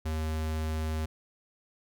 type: tone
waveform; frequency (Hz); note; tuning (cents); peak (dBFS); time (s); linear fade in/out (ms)
square; 78.6; D#2; +18; -30; 0.05-1.06; 10
effects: none